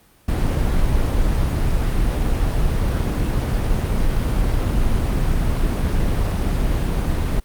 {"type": "noise", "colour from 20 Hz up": "brown", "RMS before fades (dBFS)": -18, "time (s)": [0.28, 7.4], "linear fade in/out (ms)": 5, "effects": ["pink hiss -54 dBFS RMS until 7.44 s", "Opus 32 kbps"]}